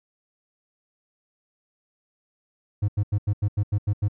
triangle tone bursts, 102.4 Hz, G#2, 24 cents flat, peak -17 dBFS, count 9, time 2.82-4.084 s, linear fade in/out 10 ms, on 64 ms, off 86 ms, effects none

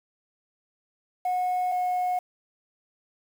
sine tone pair in turn, 729 / 726.4 Hz, F#5 / F#5, -26 / -32 cents, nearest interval unison, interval 6 cents, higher first, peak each -21 dBFS, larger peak neither, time 1.25-1.72 / 1.72-2.19 s, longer neither, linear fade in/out 5 ms, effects tanh soft clip ceiling -22 dBFS + 8-bit

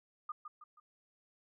sine tone with echo, 1219 Hz, D#6, 36 cents flat, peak -37 dBFS, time 0.29-0.32 s, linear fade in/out 5 ms, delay 160 ms, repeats 3, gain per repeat -7 dB, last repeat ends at 0.8 s, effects none

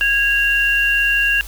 sine tone pair together, 1646 / 2768 Hz, G#6 / F7, -16 / -16 cents, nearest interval major sixth, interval 900 cents, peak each -16 dBFS, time 0.01-1.41 s, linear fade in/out 0 ms, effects added 50 Hz sine -31 dBFS peak until 1.47 s + white hiss -38 dBFS RMS until 1.47 s

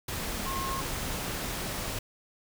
sine tone in noise, 1074 Hz, C6, 45 cents sharp, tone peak -33 dBFS, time 0.46-0.81 s, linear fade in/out 5 ms, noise pink, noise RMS -34 dBFS, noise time 0.08-1.99 s, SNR -2 dB, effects none

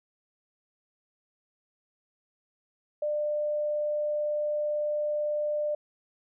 sine tone, 597 Hz, D5, 28 cents sharp, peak -26 dBFS, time 3.02-5.75 s, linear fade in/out 5 ms, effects none

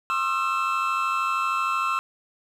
triangle tone cluster, 1070 / 1257 / 1350 / 2636 Hz, C6 / D#6 / E6 / E7, +38 / +17 / +41 / -1 cents, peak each -25 / -29 / -24 / -29 dBFS, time 0.1-1.99 s, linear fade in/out 0 ms, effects none

